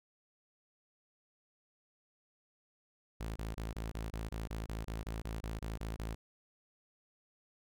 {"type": "tone bursts", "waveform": "sawtooth", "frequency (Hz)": 55, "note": "A1", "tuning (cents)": 0, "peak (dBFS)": -34, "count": 16, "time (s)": [3.2, 6.15], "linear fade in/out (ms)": 10, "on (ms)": 160, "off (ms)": 26, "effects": []}